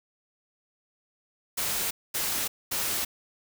white noise bursts, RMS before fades -29 dBFS, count 3, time 1.57-3.05 s, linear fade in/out 10 ms, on 340 ms, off 230 ms, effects none

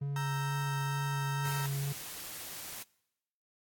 triangle tone with vibrato, 140 Hz, C#3, 18 cents sharp, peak -30 dBFS, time 0.01-1.93 s, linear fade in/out 10 ms, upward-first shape sine, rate 2.2 Hz, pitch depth 15 cents each way
35% pulse chord, E diminished, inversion second, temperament equal, 932.3 / 1318.5 / 1568 Hz, Bb5 / E6 / G6, 0 / 0 / 0 cents, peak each -37 / -41 / -43 dBFS, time 0.16-1.66 s, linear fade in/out 2 ms
white noise, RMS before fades -43 dBFS, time 1.45-2.83 s, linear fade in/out 5 ms
effects noise-tail reverb RT60 0.9 s tail -24 dB re dry + AAC 64 kbps

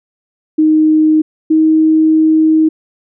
sine tone pair in turn, 311.1 / 315.4 Hz, D#4 / D#4, 0 / +24 cents, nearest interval unison, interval 24 cents, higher second, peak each -6 dBFS, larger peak neither, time 0.58-1.22 / 1.5-2.69 s, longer second, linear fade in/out 10 ms, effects none

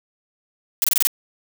blue noise bursts, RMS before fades -17 dBFS, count 6, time 0.82-1.071 s, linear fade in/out 0 ms, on 21 ms, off 25 ms, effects none

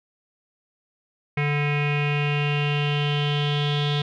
square tone with low-pass filter sweep, 146.1 Hz, D3, 9 cents flat, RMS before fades -23 dBFS, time 1.37-4.02 s, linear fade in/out 5 ms, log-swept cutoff 2300 to 3500 Hz, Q 7.1, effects none

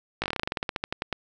slowing click train, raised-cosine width 0.3 ms, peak -11 dBFS, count 19, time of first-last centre 0.22-1.127 s, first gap 18 ms, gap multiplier 1.11, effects none

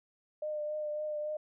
sine tone with vibrato, 604 Hz, D5, 48 cents sharp, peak -33 dBFS, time 0.42-1.37 s, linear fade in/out 5 ms, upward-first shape triangle, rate 3.6 Hz, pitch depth 23 cents each way, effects none

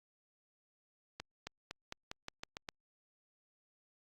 accelerating click train, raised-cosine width 0.2 ms, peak -24 dBFS, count 9, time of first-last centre 1.2-2.688 s, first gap 270 ms, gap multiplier 0.89, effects Opus 48 kbps

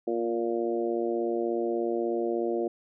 harmonic tone with a mistuned harmonic, 116.54 Hz, A#2, in tune, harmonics 2 / 3 / 4 / 5 / 6, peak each -36 / -28 / -32 / -35 / -37 dBFS, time 0.07-2.68 s, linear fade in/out 5 ms, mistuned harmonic 2, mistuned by +16 cents, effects none

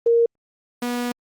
sine / sawtooth tone pair in turn, 466.2 / 243.1 Hz, A#4 / B3, 0 / -27 cents, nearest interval major seventh, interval 1127 cents, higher first, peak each -13 / -19 dBFS, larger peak first, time 0.06-0.26 / 0.82-1.12 s, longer second, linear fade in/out 5 ms, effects Opus 24 kbps

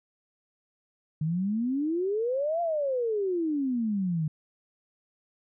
sine exponential two-way sweep, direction up then down, 150 to 698.5 to 150 Hz, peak -25 dBFS, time 1.21-4.28 s, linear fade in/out 5 ms, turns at 2.61 s, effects none

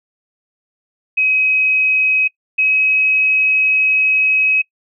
sine tone pair in turn, 2537 / 2548 Hz, D#7 / D#7, +33 / +41 cents, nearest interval unison, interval 8 cents, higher second, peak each -11 dBFS, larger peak neither, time 1.17-2.28 / 2.58-4.62 s, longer second, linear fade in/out 10 ms, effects noise-tail reverb RT60 0.1 s tail -23 dB re dry

